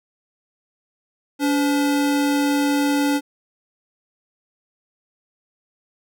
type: tone pair together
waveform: square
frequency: 286.2 / 510 Hz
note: D4 / C5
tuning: -45 / -44 cents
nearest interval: minor seventh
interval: 1001 cents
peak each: -18 / -29 dBFS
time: 1.39-3.21 s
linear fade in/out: 50 ms
effects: none